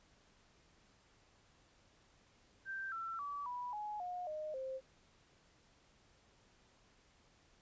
sine tone with pitch steps, 1568 / 1341.6 / 1147.8 / 982.1 / 840.3 / 718.9 / 615.1 / 526.3 Hz, G6 / E6 / D6 / B5 / G#5 / F5 / D#5 / C5, 0 / +30 / -40 / -10 / +20 / +50 / -20 / +10 cents, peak -40 dBFS, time 2.65-4.81 s, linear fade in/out 50 ms, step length 270 ms, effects pink hiss -69 dBFS RMS until 7.61 s + resampled to 16000 Hz

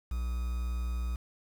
triangle tone with quantisation, 60.4 Hz, B1, 38 cents flat, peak -28 dBFS, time 0.11-1.16 s, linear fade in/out 5 ms, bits 8, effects none

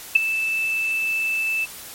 sine tone with ADSR envelope, 2637 Hz, E7, in tune, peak -6 dBFS, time 0.15-1.66 s, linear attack 9 ms, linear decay 11 ms, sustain -14 dB, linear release 22 ms, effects white hiss -38 dBFS RMS until 1.94 s + MP3 64 kbps

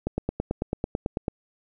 click train, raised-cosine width 2 ms, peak -12 dBFS, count 12, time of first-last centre 0.07-1.281 s, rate 9.08 Hz, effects none

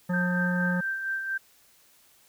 harmonic tone, 179 Hz, F3, 43 cents sharp, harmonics 1 / 3 / 5 / 7 / 9 / 10, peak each -25 / -35 / -39 / -42 / -44 / -45 dBFS, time 0.09-0.81 s, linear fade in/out 10 ms
sine tone with tremolo, 1568 Hz, G6, in tune, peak -26 dBFS, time 0.13-1.38 s, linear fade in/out 10 ms, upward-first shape sine, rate 4.3 Hz, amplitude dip 45%
effects white hiss -60 dBFS RMS until 2.28 s

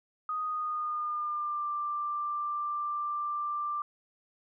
sine tone with pitch glide, 1244.5 to 1182.1 Hz, D#6 to D6, 0 to +11 cents, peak -30 dBFS, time 0.29-3.82 s, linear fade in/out 2 ms, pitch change -89 cents, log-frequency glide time 0.44-1.68 s, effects none

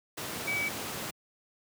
sine tone in noise, 2286 Hz, D7, 47 cents flat, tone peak -29 dBFS, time 0.47-0.69 s, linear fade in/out 10 ms, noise pink, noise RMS -36 dBFS, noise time 0.17-1.11 s, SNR +4 dB, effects high-pass 150 Hz 12 dB/octave

